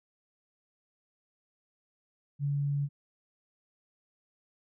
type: tone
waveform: sine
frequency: 142.5 Hz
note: C#3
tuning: 48 cents sharp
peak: -27 dBFS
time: 2.39-2.89 s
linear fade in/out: 50 ms
effects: none